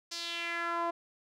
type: tone with band-pass filter sweep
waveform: sawtooth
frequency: 340 Hz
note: F4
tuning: 46 cents flat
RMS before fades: -35 dBFS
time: 0.11-0.91 s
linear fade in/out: 10 ms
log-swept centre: 5300 to 820 Hz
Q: 2.9
effects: none